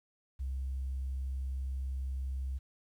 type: tone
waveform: sine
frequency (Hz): 66.1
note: C2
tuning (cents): +18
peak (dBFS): -32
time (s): 0.39-2.59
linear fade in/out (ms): 20
effects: tanh soft clip ceiling -30 dBFS + 11-bit